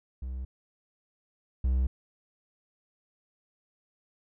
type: tone pair in turn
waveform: triangle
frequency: 64.1 / 64.1 Hz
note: C2 / C2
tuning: -35 / -35 cents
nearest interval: unison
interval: 0 cents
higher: neither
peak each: -31 / -21 dBFS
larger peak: second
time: 0.22-0.45 / 1.64-1.87 s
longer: neither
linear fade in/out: 5 ms
effects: none